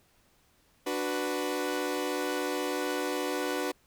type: chord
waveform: sawtooth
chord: B minor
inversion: first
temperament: equal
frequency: 293.7 / 370 / 493.9 Hz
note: D4 / F#4 / B4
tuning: 0 / 0 / 0 cents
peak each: -30 / -30 / -30 dBFS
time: 0.86-3.72 s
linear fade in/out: 10 ms
effects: pink hiss -66 dBFS RMS until 3.86 s